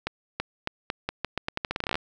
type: accelerating click train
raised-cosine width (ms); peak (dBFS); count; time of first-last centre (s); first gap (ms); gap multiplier
0.3; -11; 20; 0.07-1.955; 330; 0.83
effects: none